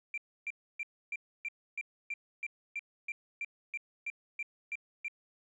sine tone bursts, 2361 Hz, D7, 9 cents sharp, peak -33 dBFS, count 16, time 0.14-5.082 s, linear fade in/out 2 ms, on 37 ms, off 290 ms, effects tanh soft clip ceiling -30 dBFS

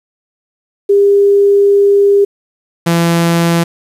sine / sawtooth tone pair in turn, 401.7 / 168.89 Hz, G4 / E3, +42 / +42 cents, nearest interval octave + minor third, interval 1500 cents, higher first, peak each -5 dBFS, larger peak neither, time 0.89-2.25 / 2.86-3.64 s, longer first, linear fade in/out 10 ms, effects resampled to 32000 Hz + 7-bit

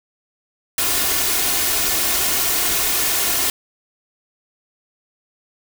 white noise with comb filter, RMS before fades -19 dBFS, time 0.78-3.5 s, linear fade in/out 2 ms, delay 2.8 ms, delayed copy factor +0.5, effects none

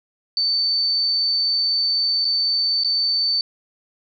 sine tone with dropouts, 4542 Hz, C#8, 41 cents sharp, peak -17 dBFS, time 0.37-3.41 s, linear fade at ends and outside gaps 1 ms, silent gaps 2.246-2.251 / 2.836-2.846 s, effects none

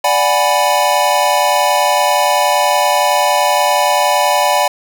square chord, G# half-diminished seventh, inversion second, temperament equal, 587.3 / 740 / 830.6 / 987.8 Hz, D5 / F#5 / G#5 / B5, 0 / 0 / 0 / 0 cents, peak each -17 dBFS, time 0.04-4.68 s, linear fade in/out 5 ms, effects none

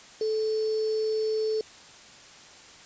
sine tone with sample-and-hold, 435.6 Hz, A4, 17 cents flat, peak -24 dBFS, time 0.21-1.61 s, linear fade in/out 2 ms, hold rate 4900 Hz, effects white hiss -49 dBFS RMS until 2.85 s + resampled to 16000 Hz

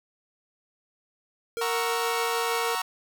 square tone with tremolo, 463.4 Hz, A#4, 10 cents flat, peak -29 dBFS, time 1.57-2.75 s, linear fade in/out 0 ms, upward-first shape sine, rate 6.5 Hz, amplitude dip 25%
sawtooth chord, F# dominant seventh, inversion none, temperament equal, 740 / 932.3 / 1108.7 / 1318.5 Hz, F#5 / A#5 / C#6 / E6, 0 / 0 / 0 / 0 cents, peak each -30 / -27 / -28 / -30 dBFS, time 1.61-2.82 s, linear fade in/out 5 ms
effects none

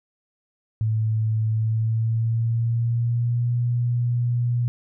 sine tone with pitch glide, 110 to 120.65 Hz, A2 to B2, 0 to -40 cents, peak -19 dBFS, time 0.81-4.68 s, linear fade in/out 0 ms, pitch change +160 cents, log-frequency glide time 1.5-3.52 s, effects none

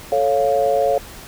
sine chord, A augmented, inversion none, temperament equal, 440 / 554.4 / 698.5 Hz, A4 / C#5 / E#5, 0 / 0 / 0 cents, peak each -21 / -17 / -19 dBFS, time 0.12-0.98 s, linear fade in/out 2 ms, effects pink hiss -38 dBFS RMS until 1.27 s

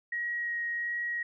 sine tone with vibrato, 1893 Hz, A#6, 26 cents sharp, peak -30 dBFS, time 0.12-1.23 s, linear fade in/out 5 ms, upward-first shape sine, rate 1.4 Hz, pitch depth 9 cents each way, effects none

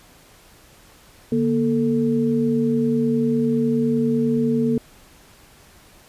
sine tone cluster, 146.6 / 236.5 / 443.1 Hz, D3 / A#3 / A4, -3 / +25 / +12 cents, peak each -27 / -18 / -23 dBFS, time 1.32-4.78 s, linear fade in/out 2 ms, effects pink hiss -50 dBFS RMS until 6.08 s + resampled to 32000 Hz

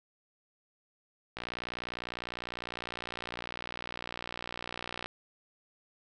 click train, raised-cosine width 0.3 ms, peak -21 dBFS, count 222, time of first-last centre 1.37-5.059 s, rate 59.9 Hz, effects none

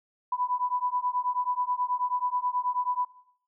sine beating tone pair, 987.8 / 997.1 Hz, B5 / B5, 0 / +16 cents, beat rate 9.3 Hz, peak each -29 dBFS, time 0.32-3.05 s, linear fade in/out 5 ms, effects noise-tail reverb RT60 0.7 s tail -19 dB re dry

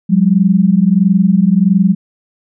sine tone pair together, 179.9 / 201.4 Hz, F#3 / G3, -48 / +47 cents, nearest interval major second, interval 195 cents, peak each -10 dBFS, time 0.09-1.95 s, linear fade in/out 20 ms, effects none

